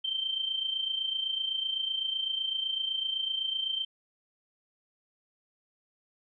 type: tone with amplitude modulation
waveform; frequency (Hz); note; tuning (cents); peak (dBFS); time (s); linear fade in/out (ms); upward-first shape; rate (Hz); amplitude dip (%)
sine; 3125; G7; -6; -26; 0.04-3.85; 10; sine; 27.9; 65
effects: none